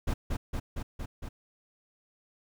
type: noise with echo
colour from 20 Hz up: brown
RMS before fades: -28 dBFS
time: 0.07-0.14 s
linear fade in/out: 10 ms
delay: 230 ms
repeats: 5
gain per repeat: -2 dB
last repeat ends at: 1.29 s
effects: none